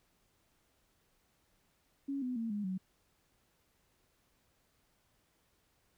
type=tone with pitch steps; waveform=sine; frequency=277.2 / 251.3 / 227.8 / 206.5 / 187.16 Hz; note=C#4 / B3 / A#3 / G#3 / F#3; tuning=0 / +30 / -40 / -10 / +20 cents; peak=-34 dBFS; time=2.08-2.78 s; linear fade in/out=10 ms; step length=140 ms; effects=pink hiss -74 dBFS RMS until 5.97 s